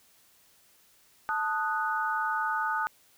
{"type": "chord", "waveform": "sine", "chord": "D# diminished", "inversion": "second", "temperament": "equal", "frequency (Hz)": [880, 1244.5, 1480], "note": ["A5", "D#6", "F#6"], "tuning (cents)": [0, 0, 0], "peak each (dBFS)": -31, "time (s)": [1.29, 2.87], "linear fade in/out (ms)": 0, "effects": ["white hiss -62 dBFS RMS until 3.17 s"]}